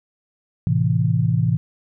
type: chord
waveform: sine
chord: A minor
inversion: none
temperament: equal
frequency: 110 / 130.81 / 164.81 Hz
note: A2 / C3 / E3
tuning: 0 / 0 / 0 cents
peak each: -20 dBFS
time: 0.67-1.57 s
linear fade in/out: 0 ms
effects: none